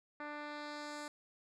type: tone with low-pass filter sweep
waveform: 10% pulse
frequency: 295.9 Hz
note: D4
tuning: 13 cents sharp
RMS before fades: -45 dBFS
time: 0.2-1.08 s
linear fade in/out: 2 ms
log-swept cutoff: 2000 to 8800 Hz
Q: 1.3
effects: none